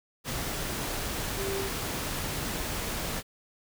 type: tone in noise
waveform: sine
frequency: 391.3 Hz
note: G4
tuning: 3 cents flat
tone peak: -31 dBFS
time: 1.36-1.7 s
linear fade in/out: 50 ms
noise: pink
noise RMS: -33 dBFS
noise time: 0.24-3.23 s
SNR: -1 dB
effects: none